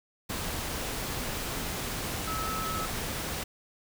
sine tone in noise, 1298 Hz, E6, 27 cents flat, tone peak -33 dBFS, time 2.27-2.86 s, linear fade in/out 10 ms, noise pink, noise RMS -34 dBFS, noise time 0.29-3.44 s, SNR -2 dB, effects none

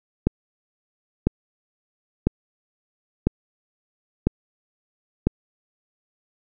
click train, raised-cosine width 3 ms, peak -4 dBFS, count 6, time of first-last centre 0.27-5.27 s, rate 1 Hz, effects none

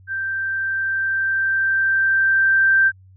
sine tone with level ramp, 1568 Hz, G6, in tune, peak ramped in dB -22 to -11 dBFS, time 0.07-2.92 s, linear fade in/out 50 ms, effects added 94 Hz sine -45 dBFS peak until 3.16 s

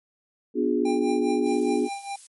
sine chord, B diminished seventh, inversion none, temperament equal with one note detuned, 246.9 / 293.7 / 357.8 / 415.3 Hz, B3 / D4 / F4 / Ab4, 0 / 0 / +42 / 0 cents, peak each -26 dBFS, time 0.54-1.89 s, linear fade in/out 50 ms
square tone with tremolo, 797 Hz, G5, 28 cents sharp, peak -29 dBFS, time 0.85-2.16 s, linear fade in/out 5 ms, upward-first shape triangle, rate 4.9 Hz, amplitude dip 85%
violet noise, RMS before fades -41 dBFS, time 1.46-2.27 s, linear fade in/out 5 ms
effects MP3 48 kbps

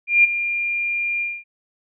sine tone with ADSR envelope, 2400 Hz, D7, 37 cents sharp, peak -8 dBFS, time 0.07-1.44 s, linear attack 170 ms, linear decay 17 ms, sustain -12 dB, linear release 230 ms, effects none

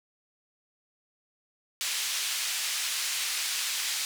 pink band-pass noise, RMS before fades -31 dBFS, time 1.81-4.05 s, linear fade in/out 0 ms, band 2600 to 10000 Hz, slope 12 dB/octave, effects none

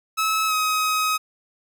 sawtooth tone with pitch glide, 1295 to 1265.4 Hz, E6 to D#6, -31 to +29 cents, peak -16 dBFS, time 0.17-1.18 s, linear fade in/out 20 ms, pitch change -40 cents, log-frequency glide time 0.47-0.53 s, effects none

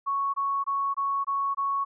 sine tone bursts, 1108.7 Hz, C#6, in tune, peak -24 dBFS, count 6, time 0.06-1.85 s, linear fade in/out 20 ms, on 280 ms, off 22 ms, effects none

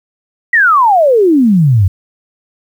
sine exponential sweep, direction down, 1967 to 88 Hz, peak -5 dBFS, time 0.53-1.88 s, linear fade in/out 5 ms, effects 7-bit

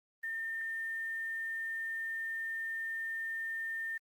sine tone with quantisation, 1810 Hz, A6, 48 cents sharp, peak -35 dBFS, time 0.23-3.98 s, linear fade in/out 10 ms, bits 10, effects Opus 24 kbps

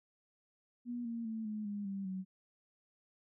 sine tone with pitch steps, 241.5 / 231.7 / 222.2 / 213.2 / 204.5 / 196.16 / 188.17 Hz, B3 / A#3 / A3 / G#3 / G#3 / G3 / F#3, -39 / -10 / +17 / +46 / -26 / +1 / +29 cents, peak -37 dBFS, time 0.85-2.25 s, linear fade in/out 50 ms, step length 200 ms, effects none

